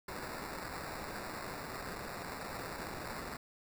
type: noise with sample-and-hold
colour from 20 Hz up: violet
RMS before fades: -43 dBFS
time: 0.08-3.37 s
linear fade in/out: 5 ms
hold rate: 3150 Hz
effects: none